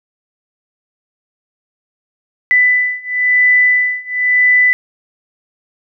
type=beating tone pair; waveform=sine; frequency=1992 / 1992.98 Hz; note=B6 / B6; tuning=+14 / +15 cents; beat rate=0.98 Hz; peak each=-13 / -12 dBFS; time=2.51-4.73 s; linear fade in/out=0 ms; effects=none